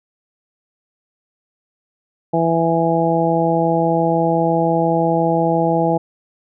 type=harmonic tone; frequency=165.8 Hz; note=E3; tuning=10 cents sharp; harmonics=1 / 2 / 3 / 4 / 5; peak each=-20 / -20 / -20 / -20 / -20 dBFS; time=2.33-5.98 s; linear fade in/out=10 ms; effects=none